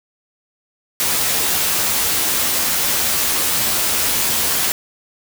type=noise with comb filter; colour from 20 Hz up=white; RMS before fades=-18 dBFS; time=1-4.72 s; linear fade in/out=0 ms; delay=13 ms; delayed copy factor=+0.55; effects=none